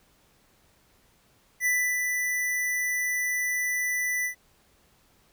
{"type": "tone with ADSR envelope", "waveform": "square", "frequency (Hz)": 1984, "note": "B6", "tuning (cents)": 7, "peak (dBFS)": -22, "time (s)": [1.6, 4.35], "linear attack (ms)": 59, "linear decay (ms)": 310, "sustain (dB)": -4, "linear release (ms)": 100, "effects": ["pink hiss -63 dBFS RMS until 5.32 s"]}